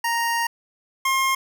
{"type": "tone pair in turn", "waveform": "25% pulse", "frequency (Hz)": [932.3, 1067], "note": ["A#5", "C6"], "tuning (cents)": [0, 34], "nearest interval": "major second", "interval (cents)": 234, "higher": "second", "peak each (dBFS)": [-17, -15], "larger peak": "second", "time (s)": [[0.04, 0.47], [1.05, 1.35]], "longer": "first", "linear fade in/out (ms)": 5, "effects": []}